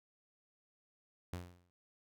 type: tone with exponential decay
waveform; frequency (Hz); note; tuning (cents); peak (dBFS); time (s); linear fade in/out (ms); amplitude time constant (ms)
sawtooth; 88.6; F2; +25; -34; 1.33-1.7; 0; 80
effects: none